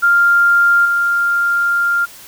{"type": "tone with level steps", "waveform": "sine", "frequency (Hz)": 1396.9, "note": "F6", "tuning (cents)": 0, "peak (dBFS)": [-8, -12], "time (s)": [0.02, 2.06], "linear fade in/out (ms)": 20, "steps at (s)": 0.85, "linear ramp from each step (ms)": 5, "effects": ["white hiss -38 dBFS RMS until 2.27 s"]}